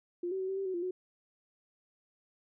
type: tone with pitch steps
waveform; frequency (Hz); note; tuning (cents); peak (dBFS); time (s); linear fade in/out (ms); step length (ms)
sine; 350.5 / 381.4 / 376.6 / 384.6 / 390 / 374.2 / 346.3 / 367.2; F4 / G4 / F#4 / G4 / G4 / F#4 / F4 / F#4; +6 / -47 / +31 / -33 / -9 / +20 / -15 / -13; -32; 0.23-0.91; 5; 85
effects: none